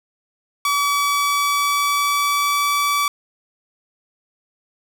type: tone with pitch glide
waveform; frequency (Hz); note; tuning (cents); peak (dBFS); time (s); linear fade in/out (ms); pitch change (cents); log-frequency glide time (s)
sawtooth; 1143 to 1151; D6 to D6; -47 to -35; -13; 0.65-3.08; 2; +12; 0.92-2.67
effects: none